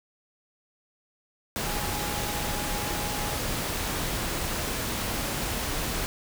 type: tone in noise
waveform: sine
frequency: 830.6 Hz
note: G#5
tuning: in tune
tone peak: -37 dBFS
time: 1.66-3.37 s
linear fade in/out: 0 ms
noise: pink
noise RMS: -30 dBFS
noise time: 1.56-6.06 s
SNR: -10 dB
effects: none